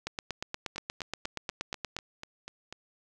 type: two click trains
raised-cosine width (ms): 0.2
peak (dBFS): -16 / -23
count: 17 / 9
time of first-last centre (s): 0.07-1.966 / 0.76-2.726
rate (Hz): 8.44 / 4.07
effects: none